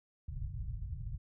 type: low-pass noise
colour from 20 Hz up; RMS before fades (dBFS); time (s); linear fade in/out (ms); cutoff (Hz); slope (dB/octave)
white; -40; 0.28-1.18; 5; 130; 48
effects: none